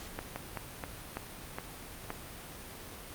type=slowing click train; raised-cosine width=0.5 ms; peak=-21 dBFS; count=7; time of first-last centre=0.19-2.104 s; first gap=170 ms; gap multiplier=1.25; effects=pink hiss -46 dBFS RMS until 3.14 s + Opus 48 kbps

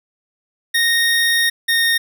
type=tone pair in turn; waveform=25% pulse; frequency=1857 / 1846.7 Hz; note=A#6 / A#6; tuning=-7 / -17 cents; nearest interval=unison; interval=10 cents; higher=first; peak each=-10 dBFS; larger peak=neither; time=0.74-1.5 / 1.68-1.98 s; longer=first; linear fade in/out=10 ms; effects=none

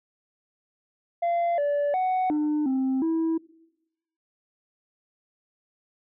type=tone with pitch steps; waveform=sine; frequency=687 / 578 / 743 / 300.7 / 263.3 / 325.6 Hz; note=F5 / D5 / F#5 / D4 / C4 / E4; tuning=-29 / -28 / +7 / +41 / +11 / -21 cents; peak=-19 dBFS; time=1.22-3.38 s; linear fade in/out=10 ms; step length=360 ms; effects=noise-tail reverb RT60 0.9 s tail -22 dB re dry + tanh soft clip ceiling -21 dBFS

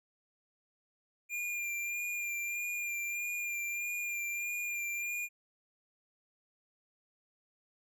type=tone with vibrato; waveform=square; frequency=2400 Hz; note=D7; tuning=37 cents sharp; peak=-35 dBFS; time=1.29-5.29 s; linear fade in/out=50 ms; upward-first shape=sine; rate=1.6 Hz; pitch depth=22 cents each way; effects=none

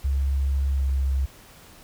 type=tone with pitch glide; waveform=sine; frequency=68.5 to 67.28 Hz; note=C#2 to C2; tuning=-20 to +49 cents; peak=-20 dBFS; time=0.04-1.26 s; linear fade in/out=10 ms; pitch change=-31 cents; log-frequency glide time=0.76-0.85 s; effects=pink hiss -49 dBFS RMS until 1.83 s

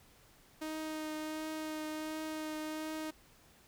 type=tone with vibrato; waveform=sawtooth; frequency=311.1 Hz; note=D#4; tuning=in tune; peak=-34 dBFS; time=0.61-3.11 s; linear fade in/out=10 ms; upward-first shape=triangle; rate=1.4 Hz; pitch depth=15 cents each way; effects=pink hiss -63 dBFS RMS until 3.67 s

